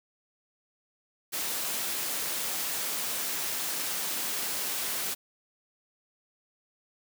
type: high-pass noise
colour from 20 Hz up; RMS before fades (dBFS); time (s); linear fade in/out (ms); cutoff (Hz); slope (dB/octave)
white; -32; 1.32-5.15; 20; 180; 12
effects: none